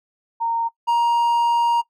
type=tone pair in turn; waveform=sine / triangle; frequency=923 / 940.8 Hz; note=A#5 / A#5; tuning=-17 / +16 cents; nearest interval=unison; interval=33 cents; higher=second; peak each=-19 / -13 dBFS; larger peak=second; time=0.4-0.69 / 0.87-1.82 s; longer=second; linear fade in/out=20 ms; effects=noise-tail reverb RT60 0.1 s tail -21 dB re dry